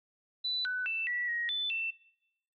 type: tone with pitch steps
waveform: sine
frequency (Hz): 3981 / 1498 / 2660 / 1946 / 1888 / 3506 / 2676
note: B7 / F#6 / E7 / B6 / A#6 / A7 / E7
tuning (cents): +13 / +21 / +15 / -26 / +22 / -7 / +25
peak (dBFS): -30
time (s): 0.44-1.91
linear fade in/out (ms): 10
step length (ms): 210
effects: noise-tail reverb RT60 0.9 s tail -24 dB re dry + MP3 64 kbps